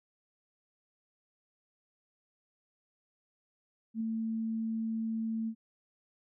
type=tone with ADSR envelope; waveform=sine; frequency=223.8 Hz; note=A3; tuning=30 cents sharp; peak=-29 dBFS; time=3.94-5.55 s; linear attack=66 ms; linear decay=4 ms; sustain=-2 dB; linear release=71 ms; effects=none